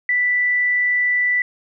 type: tone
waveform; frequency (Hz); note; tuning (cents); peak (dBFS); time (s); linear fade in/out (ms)
sine; 1975.5; B6; 0; -15; 0.09-1.42; 2
effects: none